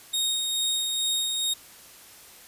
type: tone with tremolo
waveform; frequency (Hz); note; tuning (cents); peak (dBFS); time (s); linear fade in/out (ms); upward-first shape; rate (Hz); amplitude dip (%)
sawtooth; 3729; A#7; 0; -20; 0.13-1.54; 10; sine; 2.3; 30
effects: white hiss -49 dBFS RMS until 2.47 s + resampled to 32000 Hz